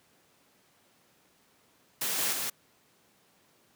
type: noise with echo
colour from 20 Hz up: white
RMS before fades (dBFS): -31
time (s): 2.01-2.33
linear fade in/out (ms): 5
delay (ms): 170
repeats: 1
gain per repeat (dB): -2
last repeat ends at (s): 2.5
effects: pink hiss -65 dBFS RMS until 3.75 s + high-pass 150 Hz 12 dB/octave